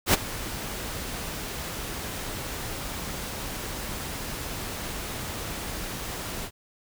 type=noise with ADSR envelope; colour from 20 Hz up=pink; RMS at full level=-17 dBFS; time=0.06-6.51 s; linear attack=76 ms; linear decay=21 ms; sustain=-17 dB; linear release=65 ms; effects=none